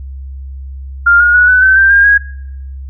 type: tone with pitch steps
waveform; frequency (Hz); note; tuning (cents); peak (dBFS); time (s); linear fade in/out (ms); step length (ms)
sine; 1400 / 1432.7 / 1466.2 / 1500.5 / 1535.6 / 1571.4 / 1608.2 / 1645.8; F6 / F6 / F#6 / F#6 / G6 / G6 / G6 / G#6; +4 / +44 / -16 / +24 / -36 / +4 / +44 / -16; -4; 1.06-2.18; 10; 140
effects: noise-tail reverb RT60 0.8 s tail -21 dB re dry + added 67 Hz sine -23 dBFS peak until 2.89 s